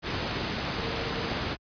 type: tone in noise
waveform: sine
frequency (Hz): 458.8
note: A#4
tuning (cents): -28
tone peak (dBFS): -38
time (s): 0.74-1.34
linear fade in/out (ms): 50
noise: pink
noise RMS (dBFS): -30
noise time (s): 0.02-1.57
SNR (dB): -11
effects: high-pass 60 Hz 12 dB/octave + resampled to 11025 Hz